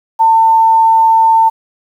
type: tone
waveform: sine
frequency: 898 Hz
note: A5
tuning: 35 cents sharp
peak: -5 dBFS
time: 0.19-1.5 s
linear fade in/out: 20 ms
effects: 7-bit